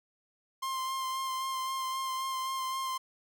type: tone with vibrato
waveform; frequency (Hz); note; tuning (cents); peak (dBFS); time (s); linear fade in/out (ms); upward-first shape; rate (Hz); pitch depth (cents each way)
45% pulse; 1053; C6; +11; -32; 0.62-2.98; 10; sine; 3.8; 17
effects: none